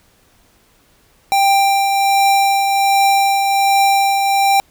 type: tone with tremolo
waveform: square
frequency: 789 Hz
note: G5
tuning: 11 cents sharp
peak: -10 dBFS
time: 1.32-4.6 s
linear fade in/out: 0 ms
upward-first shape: triangle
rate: 1.3 Hz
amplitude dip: 40%
effects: pink hiss -54 dBFS RMS until 4.7 s